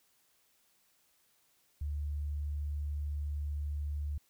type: tone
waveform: sine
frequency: 73.3 Hz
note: D2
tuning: 3 cents flat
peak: -33 dBFS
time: 1.81-4.18 s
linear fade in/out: 5 ms
effects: white hiss -71 dBFS RMS until 4.29 s